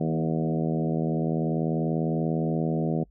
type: harmonic tone with a mistuned harmonic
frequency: 80.3 Hz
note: E2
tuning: 45 cents flat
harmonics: 2 / 3 / 4 / 5 / 6 / 7 / 8 / 9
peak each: -26 / -30 / -32 / -34 / -36 / -37 / -38 / -39 dBFS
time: 0-3.04 s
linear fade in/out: 10 ms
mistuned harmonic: 3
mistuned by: -22 cents
effects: noise-tail reverb RT60 0.1 s tail -26 dB re dry + added 50 Hz sine -54 dBFS peak until 3.1 s